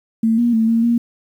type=tone with pitch steps; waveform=sine; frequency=225 / 238 / 223.5 / 228.8 / 235.6 Hz; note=A3 / A#3 / A3 / A#3 / A#3; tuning=+39 / +36 / +27 / -32 / +19 cents; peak=-12 dBFS; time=0.23-0.98 s; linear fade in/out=5 ms; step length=150 ms; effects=8-bit